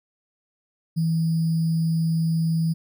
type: tone with sample-and-hold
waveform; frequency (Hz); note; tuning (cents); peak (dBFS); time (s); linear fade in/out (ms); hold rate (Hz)
sine; 163; E3; -19; -19; 0.96-2.74; 20; 4900
effects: none